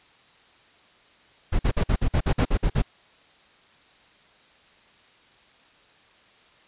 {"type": "noise bursts", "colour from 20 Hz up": "brown", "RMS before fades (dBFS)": -20, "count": 11, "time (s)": [1.52, 2.822], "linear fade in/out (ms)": 10, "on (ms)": 72, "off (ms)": 51, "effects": ["white hiss -56 dBFS RMS until 6.67 s", "resampled to 8000 Hz"]}